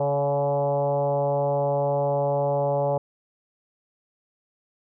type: tone with frequency modulation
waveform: sine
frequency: 142 Hz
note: C#3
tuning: 42 cents sharp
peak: -19 dBFS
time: 0-2.98 s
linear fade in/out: 5 ms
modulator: 142 Hz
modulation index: 4.8
effects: none